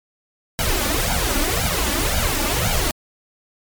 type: noise with flanger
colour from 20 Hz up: pink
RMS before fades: -20 dBFS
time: 0.59-2.91 s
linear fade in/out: 0 ms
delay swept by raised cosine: 1.3 to 3.5 ms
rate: 1.9 Hz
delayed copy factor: +0.95
effects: MP3 96 kbps